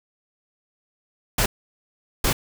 pink noise bursts at uneven times, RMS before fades -20 dBFS, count 2, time 1.38-1.46 / 2.24-2.33 s, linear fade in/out 5 ms, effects none

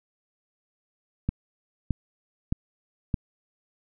click train, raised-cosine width 5 ms, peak -12 dBFS, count 4, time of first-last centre 1.29-3.142 s, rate 1.62 Hz, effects none

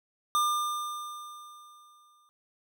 square tone with exponential decay, 1200 Hz, D6, 37 cents sharp, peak -23 dBFS, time 0.35-2.29 s, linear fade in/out 0 ms, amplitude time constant 420 ms, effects none

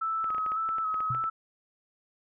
sine tone with vibrato, 1297 Hz, E6, 28 cents flat, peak -27 dBFS, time 0.01-1.3 s, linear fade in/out 10 ms, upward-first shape square, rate 1.8 Hz, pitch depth 28 cents each way
clicks, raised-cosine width 0.5 ms, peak -27 dBFS, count 12, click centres 0.243 / 0.304 / 0.347 / 0.382 / 0.463 / 0.519 / 0.69 / 0.784 / 0.943 / 1.005 / 1.148 / 1.24 s
sine tone with exponential decay, 124.5 Hz, B2, 14 cents sharp, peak -28 dBFS, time 1.1-1.28 s, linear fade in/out 5 ms, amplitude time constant 39 ms
effects none

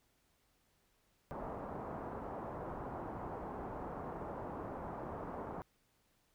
white low-pass noise, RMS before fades -44 dBFS, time 1.31-5.62 s, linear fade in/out 0 ms, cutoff 990 Hz, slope 24 dB/octave, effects pink hiss -75 dBFS RMS until 6.34 s

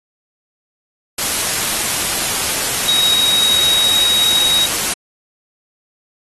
sine tone in noise, 3800 Hz, A#7, 33 cents sharp, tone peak -13 dBFS, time 2.88-4.66 s, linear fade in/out 5 ms, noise white, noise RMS -18 dBFS, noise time 1.18-4.94 s, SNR +2 dB, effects AAC 32 kbps

